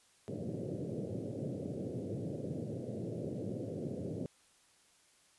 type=band-pass noise; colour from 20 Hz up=pink; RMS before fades=-40 dBFS; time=0.28-4.26 s; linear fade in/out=0 ms; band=100 to 570 Hz; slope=48 dB/octave; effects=white hiss -67 dBFS RMS until 5.38 s + resampled to 24000 Hz